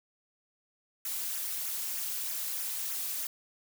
blue noise with flanger, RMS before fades -35 dBFS, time 1.05-3.27 s, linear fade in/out 2 ms, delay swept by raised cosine 0.22 to 3.72 ms, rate 3.2 Hz, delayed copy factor -0.7, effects none

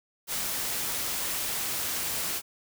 white noise, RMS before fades -31 dBFS, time 0.27-2.42 s, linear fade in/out 50 ms, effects none

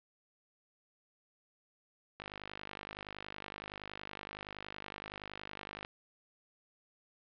click train, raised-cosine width 0.3 ms, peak -26 dBFS, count 186, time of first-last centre 2.2-5.849 s, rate 50.7 Hz, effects low-pass 4000 Hz 12 dB/octave

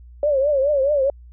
sine tone with vibrato, 563 Hz, C#5, 27 cents sharp, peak -15 dBFS, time 0.23-1.1 s, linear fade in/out 2 ms, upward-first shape triangle, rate 4.7 Hz, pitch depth 140 cents each way, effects added 60 Hz sine -40 dBFS peak until 1.32 s

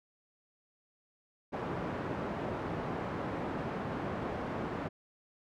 pink band-pass noise, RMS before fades -37 dBFS, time 1.52-4.89 s, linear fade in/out 20 ms, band 120 to 1200 Hz, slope 12 dB/octave, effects none

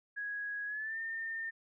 sine tone with pitch glide, 1661.2 to 1811.6 Hz, G#6 to A#6, 0 to -50 cents, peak -36 dBFS, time 0.16-1.51 s, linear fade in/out 20 ms, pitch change +150 cents, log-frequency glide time 0.66-0.98 s, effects none

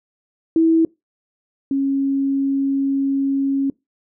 sine tone pair in turn, 326 / 274.1 Hz, E4 / C#4, -19 / -19 cents, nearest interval minor third, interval 300 cents, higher first, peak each -11 / -16 dBFS, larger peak first, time 0.56-0.85 / 1.71-3.7 s, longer second, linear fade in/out 2 ms, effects noise-tail reverb RT60 0.2 s tail -23 dB re dry

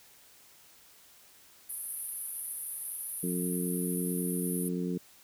white band-pass noise, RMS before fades -39 dBFS, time 1.69-4.69 s, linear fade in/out 10 ms, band 9700 to 12000 Hz, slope 96 dB/octave
harmonic tone, 89 Hz, F2, 33 cents sharp, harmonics 2 / 3 / 4 / 5, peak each -32 / -36 / -38 / -40 dBFS, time 3.23-4.98 s, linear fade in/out 5 ms
effects white hiss -58 dBFS RMS until 5.23 s

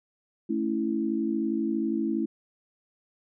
sine chord, A major, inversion none, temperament equal, 220 / 277.2 / 329.6 Hz, A3 / C#4 / E4, 0 / 0 / 0 cents, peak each -29 / -31 / -28 dBFS, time 0.49-2.26 s, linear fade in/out 10 ms, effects none

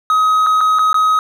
triangle tone with dropouts, 1265 Hz, D#6, 28 cents sharp, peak -8 dBFS, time 0.1-1.19 s, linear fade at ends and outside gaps 1 ms, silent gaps 0.464-0.468 / 0.607-0.611 / 0.787-0.792 / 0.93-0.943 s, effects none

